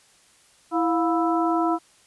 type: harmonic tone with a mistuned harmonic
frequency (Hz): 329.6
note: E4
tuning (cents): 0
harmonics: 1 / 2 / 3 / 4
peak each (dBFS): -22 / -25 / -27 / -28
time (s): 0.71-1.79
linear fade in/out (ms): 50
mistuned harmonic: 2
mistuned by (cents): +120
effects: white hiss -57 dBFS RMS until 2.06 s + resampled to 24000 Hz